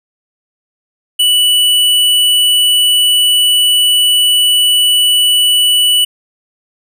square tone, 2960 Hz, F#7, in tune, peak -8 dBFS, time 1.19-6.05 s, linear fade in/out 10 ms, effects none

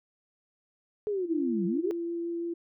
sine linear two-way sweep, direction down then up, 429.6 to 174.61 to 429.6 Hz, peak -27 dBFS, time 1.07-1.91 s, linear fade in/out 0 ms, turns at 1.66 s
sine tone with vibrato, 339.7 Hz, F4, 48 cents flat, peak -30 dBFS, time 1.25-2.54 s, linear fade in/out 10 ms, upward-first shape triangle, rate 6 Hz, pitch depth 9 cents each way
effects none

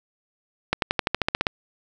accelerating click train, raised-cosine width 0.3 ms, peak -4 dBFS, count 11, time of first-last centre 0.73-1.468 s, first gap 92 ms, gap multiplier 0.95, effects none

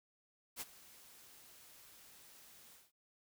white noise with ADSR envelope, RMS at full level -42 dBFS, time 0.56-2.92 s, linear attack 47 ms, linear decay 34 ms, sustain -18 dB, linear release 190 ms, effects none

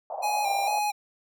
pink band-pass noise, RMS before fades -34 dBFS, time 0.1-0.79 s, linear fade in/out 2 ms, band 620 to 860 Hz, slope 48 dB/octave
square tone with vibrato, 816 Hz, G#5, 31 cents flat, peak -25 dBFS, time 0.22-0.92 s, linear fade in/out 20 ms, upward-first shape square, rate 2.2 Hz, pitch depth 40 cents each way
effects none

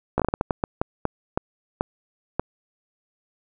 slowing click train, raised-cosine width 1 ms, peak -7 dBFS, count 14, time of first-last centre 0.18-2.396 s, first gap 16 ms, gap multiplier 1.35, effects none

